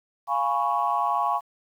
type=chord; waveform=sine; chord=C# dominant seventh; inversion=first; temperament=equal; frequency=698.5 / 830.6 / 987.8 / 1108.7 Hz; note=E#5 / G#5 / B5 / C#6; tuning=0 / 0 / 0 / 0 cents; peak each=-28 / -26 / -28 / -25 dBFS; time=0.27-1.41 s; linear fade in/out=50 ms; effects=tanh soft clip ceiling -12 dBFS + 9-bit